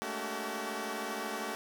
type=tone cluster; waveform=10% pulse; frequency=212.6 / 225.5 / 287.5 / 380.3 Hz; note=G#3 / A3 / D4 / F#4; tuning=+41 / +43 / -37 / +48 cents; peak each=-35 / -32 / -34 / -31 dBFS; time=0.02-1.55 s; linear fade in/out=0 ms; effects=none